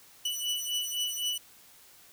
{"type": "beating tone pair", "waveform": "sawtooth", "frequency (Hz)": [2960, 2963.9], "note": ["F#7", "F#7"], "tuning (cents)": [0, 2], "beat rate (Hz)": 3.9, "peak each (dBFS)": -30, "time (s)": [0.25, 1.38], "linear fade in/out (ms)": 5, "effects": ["white hiss -56 dBFS RMS until 2.12 s"]}